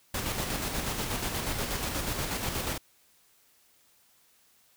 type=noise with tremolo; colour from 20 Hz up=pink; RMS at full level=-31 dBFS; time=0.14-2.78 s; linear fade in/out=5 ms; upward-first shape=square; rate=8.3 Hz; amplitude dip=35%; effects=white hiss -64 dBFS RMS until 4.76 s